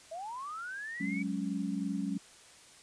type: linear sweep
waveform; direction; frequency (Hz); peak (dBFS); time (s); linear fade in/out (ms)
sine; up; 624 to 2300; -38; 0.11-1.23; 10
type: chord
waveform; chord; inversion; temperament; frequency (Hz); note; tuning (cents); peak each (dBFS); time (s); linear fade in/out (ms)
sine; F# suspended second; none; just; 185 / 208.1 / 277.5; F#3 / G#3 / C#4; 0 / +4 / +2; -36; 1-2.18; 10
effects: white hiss -56 dBFS RMS until 2.82 s + resampled to 22050 Hz